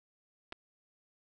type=clicks; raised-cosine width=0.3 ms; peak=-27 dBFS; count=2; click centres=0.523 / 0.526 s; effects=none